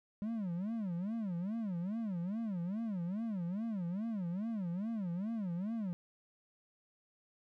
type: tone with vibrato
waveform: triangle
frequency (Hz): 198.1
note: G3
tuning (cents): +18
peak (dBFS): -33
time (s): 0.22-5.93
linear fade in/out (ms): 0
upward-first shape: sine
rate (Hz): 2.4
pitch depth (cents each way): 270
effects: none